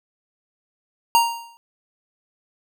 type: tone with exponential decay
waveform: square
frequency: 932.3 Hz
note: A#5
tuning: in tune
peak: -11 dBFS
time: 1.15-1.57 s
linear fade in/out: 0 ms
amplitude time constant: 90 ms
effects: none